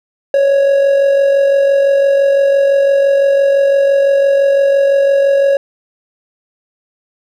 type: tone with amplitude modulation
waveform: triangle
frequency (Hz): 554.4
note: C#5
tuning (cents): 0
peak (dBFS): -4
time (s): 0.34-5.57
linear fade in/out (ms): 2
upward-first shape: sine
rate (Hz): 45.9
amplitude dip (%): 40
effects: none